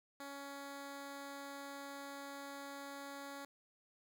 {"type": "tone", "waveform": "10% pulse", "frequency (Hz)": 279.7, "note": "C#4", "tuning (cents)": 16, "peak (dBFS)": -38, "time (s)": [0.2, 3.45], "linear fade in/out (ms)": 2, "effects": []}